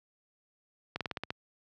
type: slowing click train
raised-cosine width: 0.3 ms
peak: -18 dBFS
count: 7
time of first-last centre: 0.96-1.305 s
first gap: 47 ms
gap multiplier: 1.08
effects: high-pass 80 Hz 12 dB/octave